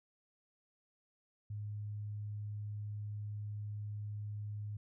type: tone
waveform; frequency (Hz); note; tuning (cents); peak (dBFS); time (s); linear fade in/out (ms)
sine; 104.4; G#2; +10; -39; 1.5-4.77; 5
effects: none